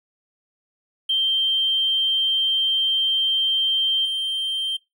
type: tone with level steps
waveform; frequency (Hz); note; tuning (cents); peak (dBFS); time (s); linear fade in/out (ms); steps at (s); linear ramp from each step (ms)
triangle; 3145; G7; +5; -14 / -20; 1.09-4.77; 10; 4.05; 5
effects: noise-tail reverb RT60 0.2 s tail -22 dB re dry + tanh soft clip ceiling -16 dBFS